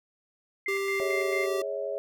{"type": "tone with tremolo", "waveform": "sine", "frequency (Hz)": 2093, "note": "C7", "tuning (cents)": 0, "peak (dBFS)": -29, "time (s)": [0.66, 1.46], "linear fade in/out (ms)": 2, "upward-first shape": "square", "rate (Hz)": 4.5, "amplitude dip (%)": 55}
{"type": "tone with pitch glide", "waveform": "square", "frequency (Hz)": [392.9, 388.6], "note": ["G4", "G4"], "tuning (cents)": [4, -15], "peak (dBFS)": -29, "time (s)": [0.68, 1.62], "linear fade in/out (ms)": 5, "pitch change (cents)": -19, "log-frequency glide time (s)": [0.88, 1.18]}
{"type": "chord", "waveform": "sine", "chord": "C# minor", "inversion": "second", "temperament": "equal with one note detuned", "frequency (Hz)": [415.3, 554.4, 645.3], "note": ["G#4", "C#5", "E5"], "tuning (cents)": [0, 0, -37], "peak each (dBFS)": [-35, -32, -35], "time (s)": [1, 1.98], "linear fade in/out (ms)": 0}
{"effects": []}